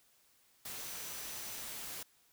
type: tone in noise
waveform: sine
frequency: 5970 Hz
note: F#8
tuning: 15 cents sharp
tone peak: -53 dBFS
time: 0.77-1.62 s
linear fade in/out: 5 ms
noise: white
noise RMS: -44 dBFS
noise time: 0.65-2.03 s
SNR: -12 dB
effects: white hiss -69 dBFS RMS until 2.32 s